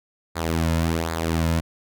sawtooth tone with flanger, 82.1 Hz, E2, 6 cents flat, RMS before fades -23 dBFS, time 0.35-1.61 s, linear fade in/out 20 ms, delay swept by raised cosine 0.34 to 2.64 ms, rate 1.3 Hz, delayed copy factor -0.65, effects none

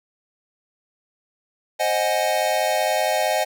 square chord, Ab dominant seventh, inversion first, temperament equal with one note detuned, 526.9 / 622.3 / 740 / 830.6 Hz, C5 / Eb5 / Gb5 / Ab5, +12 / 0 / 0 / 0 cents, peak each -28 / -23 / -25 / -27 dBFS, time 1.79-3.45 s, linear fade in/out 20 ms, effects none

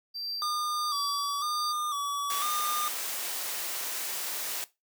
triangle tone with tremolo, 4699 Hz, D8, in tune, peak -30 dBFS, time 0.14-1.73 s, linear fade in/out 20 ms, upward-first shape triangle, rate 1.4 Hz, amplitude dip 70%
square tone with vibrato, 1174.7 Hz, D6, in tune, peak -30 dBFS, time 0.42-2.88 s, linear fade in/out 0 ms, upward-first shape square, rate 1 Hz, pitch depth 51 cents each way
white noise, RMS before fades -34 dBFS, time 2.3-4.64 s, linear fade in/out 0 ms
effects noise-tail reverb RT60 0.2 s tail -17 dB re dry + high-pass 400 Hz 12 dB/octave

